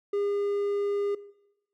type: tone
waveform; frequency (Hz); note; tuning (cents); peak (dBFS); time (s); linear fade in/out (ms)
triangle; 405.4; G#4; -42; -23; 0.13-1.15; 5
effects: noise-tail reverb RT60 0.9 s tail -19 dB re dry